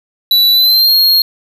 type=tone with pitch glide; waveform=square; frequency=3951 to 4259 Hz; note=B7 to C8; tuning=0 to +30 cents; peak=-7 dBFS; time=0.31-1.22 s; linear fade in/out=2 ms; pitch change=+130 cents; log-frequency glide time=0.52-0.94 s; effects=none